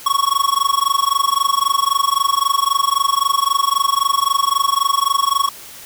square tone with amplitude modulation, 1108.7 Hz, C#6, in tune, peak -11 dBFS, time 0.06-5.49 s, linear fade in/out 5 ms, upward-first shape sine, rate 23.8 Hz, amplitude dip 95%, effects white hiss -37 dBFS RMS until 5.85 s

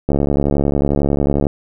click train, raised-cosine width 2 ms, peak -3 dBFS, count 99, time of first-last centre 0.09-1.468 s, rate 71.1 Hz, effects none

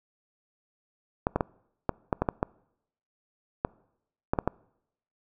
clicks, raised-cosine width 1 ms, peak -10 dBFS, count 12, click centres 1.269 / 1.36 / 1.408 / 1.893 / 2.128 / 2.22 / 2.288 / 2.429 / 3.649 / 4.335 / 4.388 / 4.476 s, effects noise-tail reverb RT60 0.8 s tail -25 dB re dry

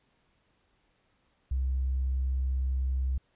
triangle tone with tanh clipping, 65.41 Hz, C2, in tune, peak -26 dBFS, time 1.51-3.18 s, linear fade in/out 5 ms, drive 5 dB, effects pink hiss -71 dBFS RMS until 3.35 s + resampled to 8000 Hz

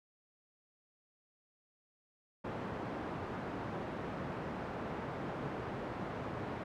pink band-pass noise, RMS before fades -41 dBFS, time 2.44-6.64 s, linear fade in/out 10 ms, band 120 to 1300 Hz, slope 12 dB/octave, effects none

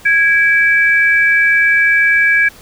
sine tone pair together, 1652 / 2314 Hz, G#6 / D7, -10 / -26 cents, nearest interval tritone, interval 584 cents, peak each -10 / -12 dBFS, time 0.05-2.49 s, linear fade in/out 10 ms, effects pink hiss -40 dBFS RMS until 2.61 s

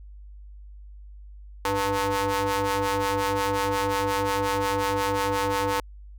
sawtooth ring-modulated tone, 198.8 Hz, G3, 25 cents sharp, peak -16 dBFS, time 1.65-5.8 s, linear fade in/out 2 ms, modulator 693 Hz, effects added 50 Hz sine -41 dBFS peak until 6.18 s

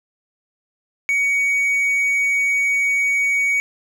triangle tone, 2247 Hz, C#7, 23 cents sharp, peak -14 dBFS, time 1.09-3.6 s, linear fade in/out 0 ms, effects none

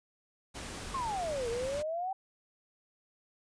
pink noise, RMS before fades -42 dBFS, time 0.54-1.83 s, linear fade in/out 20 ms
sine exponential two-way sweep, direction down then up, 1108.7 to 456.2 to 782 Hz, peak -32 dBFS, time 0.94-2.13 s, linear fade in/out 5 ms, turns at 1.49 s
effects resampled to 22050 Hz

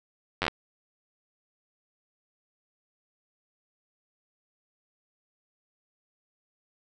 slowing click train, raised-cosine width 0.3 ms, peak -10 dBFS, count 6, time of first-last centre 0.42-0.481 s, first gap 10 ms, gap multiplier 1.1, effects none

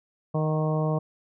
harmonic tone with a mistuned harmonic, 155.56 Hz, D#3, in tune, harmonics 1 / 2 / 3 / 4 / 5 / 6 / 7, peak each -24 / -34 / -31 / -31 / -37 / -39 / -37 dBFS, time 0.34-0.99 s, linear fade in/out 10 ms, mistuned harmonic 5, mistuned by -27 cents, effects none

